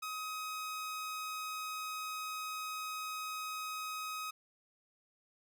sawtooth tone, 1264 Hz, D#6, 27 cents sharp, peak -35 dBFS, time 0.02-4.31 s, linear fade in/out 10 ms, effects none

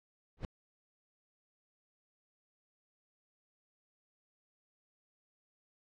brown noise with exponential growth, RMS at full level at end -33 dBFS, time 0.37-0.45 s, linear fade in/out 1 ms, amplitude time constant 17 ms, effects low-pass 4000 Hz 12 dB/octave

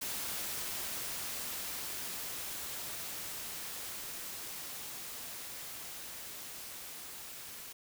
white noise with level ramp, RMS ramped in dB -38 to -47 dBFS, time 0.01-7.73 s, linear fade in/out 10 ms, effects none

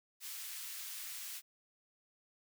white high-pass noise, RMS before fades -45 dBFS, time 0.2-1.42 s, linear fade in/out 50 ms, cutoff 1700 Hz, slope 12 dB/octave, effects none

